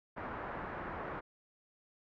white low-pass noise, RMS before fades -42 dBFS, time 0.16-1.21 s, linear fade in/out 20 ms, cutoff 1500 Hz, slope 24 dB/octave, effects none

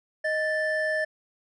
triangle tone pair together, 623 / 1762.1 Hz, D#5 / A6, +2 / +2 cents, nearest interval octave + tritone, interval 1800 cents, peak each -25 dBFS, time 0.24-1.05 s, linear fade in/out 10 ms, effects resampled to 24000 Hz

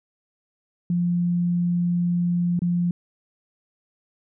sine tone with dropouts, 174.61 Hz, F3, in tune, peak -19 dBFS, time 0.9-2.91 s, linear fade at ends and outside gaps 2 ms, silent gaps 2.592-2.619 s, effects none

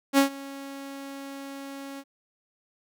sawtooth tone with ADSR envelope, 275.6 Hz, C#4, 10 cents flat, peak -11 dBFS, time 0.13-2.04 s, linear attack 50 ms, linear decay 110 ms, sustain -22 dB, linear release 51 ms, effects none

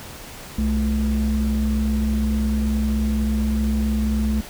sine tone pair together, 64.34 / 216.4 Hz, C2 / A3, -28 / -29 cents, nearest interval octave + major sixth, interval 2099 cents, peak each -19 dBFS, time 0.58-4.41 s, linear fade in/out 5 ms, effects tanh soft clip ceiling -14 dBFS + pink hiss -38 dBFS RMS until 4.49 s

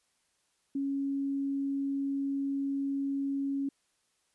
sine tone, 276.5 Hz, C#4, 4 cents flat, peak -29 dBFS, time 0.75-3.69 s, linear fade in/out 5 ms, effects white hiss -74 dBFS RMS until 4.34 s + resampled to 24000 Hz

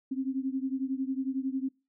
sine beating tone pair, 261.6 / 272.6 Hz, C4 / C#4, 0 / -29 cents, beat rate 11 Hz, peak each -31 / -33 dBFS, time 0.11-1.69 s, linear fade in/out 10 ms, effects noise-tail reverb RT60 0.3 s tail -24 dB re dry

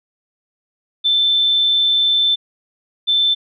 sine tone pair in turn, 3538 / 3538 Hz, A7 / A7, +9 / +9 cents, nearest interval unison, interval 0 cents, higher neither, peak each -12 dBFS, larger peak neither, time 1.04-2.36 / 3.07-3.35 s, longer first, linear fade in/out 20 ms, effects none

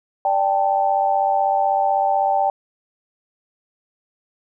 sine chord, D suspended fourth, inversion none, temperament equal, 587.3 / 784 / 880 Hz, D5 / G5 / A5, 0 / 0 / 0 cents, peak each -23 / -17 / -23 dBFS, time 0.25-2.5 s, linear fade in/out 2 ms, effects none

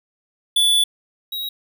square tone pair in turn, 3457 / 3823 Hz, A7 / A#7, -31 / +43 cents, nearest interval major second, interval 174 cents, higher second, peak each -14 / -25 dBFS, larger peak first, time 0.56-0.84 / 1.32-1.49 s, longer first, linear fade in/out 5 ms, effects none

